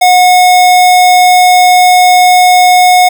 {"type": "tone", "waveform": "square", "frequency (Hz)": 727, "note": "F#5", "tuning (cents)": -31, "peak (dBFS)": -3, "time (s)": [0.01, 3.09], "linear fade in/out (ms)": 10, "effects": []}